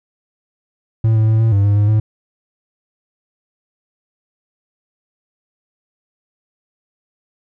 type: tone with pitch steps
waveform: triangle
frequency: 111.6 / 109.6 / 110.5 / 112.6 / 99.8 / 102 / 103.6 / 108.1 Hz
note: A2 / A2 / A2 / A2 / G2 / G#2 / G#2 / A2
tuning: +25 / -6 / +8 / +40 / +32 / -31 / -4 / -30 cents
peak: -8 dBFS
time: 1.04-2 s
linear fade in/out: 5 ms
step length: 120 ms
effects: none